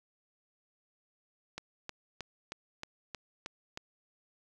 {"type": "click train", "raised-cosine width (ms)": 0.2, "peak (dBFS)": -22, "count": 8, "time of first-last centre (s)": [1.58, 3.774], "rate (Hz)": 3.19, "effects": []}